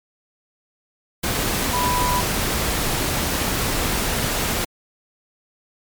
sine tone in noise, 987.8 Hz, B5, in tune, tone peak -20 dBFS, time 1.73-2.21 s, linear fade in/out 10 ms, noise pink, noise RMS -22 dBFS, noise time 1.23-4.65 s, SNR -1 dB, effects MP3 96 kbps

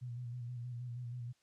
sine tone with vibrato, 121.6 Hz, B2, 26 cents flat, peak -40 dBFS, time 0.01-1.33 s, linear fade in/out 20 ms, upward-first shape square, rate 6.3 Hz, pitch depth 38 cents each way, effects white hiss -75 dBFS RMS until 1.42 s + low-pass 7000 Hz 12 dB/octave

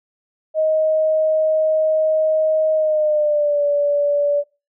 sine tone with pitch glide, 627 to 578.3 Hz, D#5 to D5, +13 to -27 cents, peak -14 dBFS, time 0.54-4.44 s, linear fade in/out 50 ms, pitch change -140 cents, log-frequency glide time 2.74-3.64 s, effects noise-tail reverb RT60 0.3 s tail -22 dB re dry

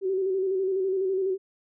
sine tone with vibrato, 380.8 Hz, F#4, 50 cents sharp, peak -23 dBFS, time 0.01-1.38 s, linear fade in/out 50 ms, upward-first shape square, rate 12 Hz, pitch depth 39 cents each way, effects none

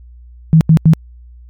sine tone bursts, 160 Hz, D#3, 49 cents sharp, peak -3 dBFS, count 3, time 0.53-0.935 s, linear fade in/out 0 ms, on 79 ms, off 84 ms, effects added 60 Hz sine -35 dBFS peak until 1.49 s + MP3 96 kbps

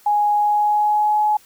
sine tone with pitch glide, 830.6 to 845.6 Hz, G#5 to G#5, 0 to +31 cents, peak -14 dBFS, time 0.06-1.37 s, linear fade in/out 5 ms, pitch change +31 cents, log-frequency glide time 0.33-1.21 s, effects white hiss -51 dBFS RMS until 1.45 s

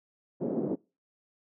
white band-pass noise, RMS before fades -31 dBFS, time 0.4-0.76 s, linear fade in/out 20 ms, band 180 to 440 Hz, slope 24 dB/octave, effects noise-tail reverb RT60 0.3 s tail -24 dB re dry

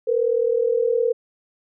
sine tone pair together, 459.1 / 498.5 Hz, A#4 / B4, -26 / +16 cents, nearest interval minor second, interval 142 cents, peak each -19 / -21 dBFS, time 0.07-1.13 s, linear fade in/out 10 ms, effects none

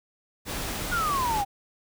pink noise, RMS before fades -32 dBFS, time 0.45-1.45 s, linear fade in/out 50 ms
sine exponential sweep, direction down, 1478 to 778 Hz, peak -24 dBFS, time 0.91-1.45 s, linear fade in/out 20 ms
effects none

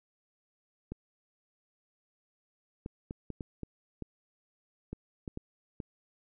clicks, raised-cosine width 3 ms, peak -25 dBFS, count 11, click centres 0.92 / 2.861 / 3.109 / 3.303 / 3.408 / 3.633 / 4.023 / 4.93 / 5.278 / 5.374 / 5.802 s, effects none

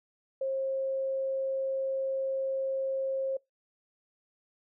sine tone, 535 Hz, C5, 38 cents sharp, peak -28 dBFS, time 0.41-3.37 s, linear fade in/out 5 ms, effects noise-tail reverb RT60 0.2 s tail -25 dB re dry

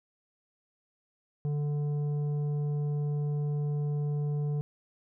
sine tone with tanh clipping, 146.83 Hz, D3, in tune, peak -29 dBFS, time 1.45-4.61 s, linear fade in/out 0 ms, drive 8 dB, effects none

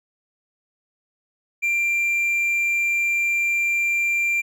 triangle tone, 2372 Hz, D7, 17 cents sharp, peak -17 dBFS, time 1.62-4.42 s, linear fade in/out 20 ms, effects none

